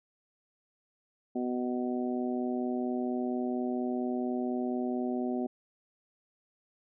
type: harmonic tone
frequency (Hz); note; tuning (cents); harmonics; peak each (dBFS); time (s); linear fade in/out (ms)
124.3; B2; +12; 2 / 3 / 4 / 5 / 6; -31 / -35 / -46 / -40 / -41; 1.35-5.47; 10
effects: none